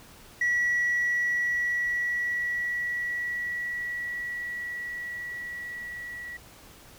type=tone with level ramp; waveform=sine; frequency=1937 Hz; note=B6; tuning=34 cents flat; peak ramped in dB=-20 to -36 dBFS; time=0.41-6.37 s; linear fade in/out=5 ms; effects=tanh soft clip ceiling -20 dBFS + pink hiss -51 dBFS RMS until 6.98 s

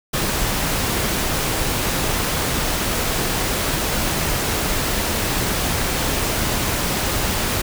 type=noise; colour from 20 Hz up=pink; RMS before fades=-21 dBFS; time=0.13-7.62 s; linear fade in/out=10 ms; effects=none

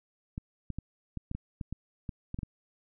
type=clicks; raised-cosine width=5 ms; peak=-23 dBFS; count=12; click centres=0.379 / 0.703 / 0.786 / 1.173 / 1.314 / 1.35 / 1.612 / 1.726 / 2.092 / 2.344 / 2.389 / 2.432 s; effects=none

